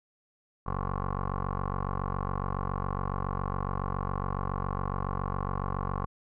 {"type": "tone with low-pass filter", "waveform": "15% pulse", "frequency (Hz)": 47.2, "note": "F#1", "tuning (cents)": 35, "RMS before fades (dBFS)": -32, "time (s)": [0.66, 6.06], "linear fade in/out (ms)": 10, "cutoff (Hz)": 1100, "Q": 6.3, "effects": []}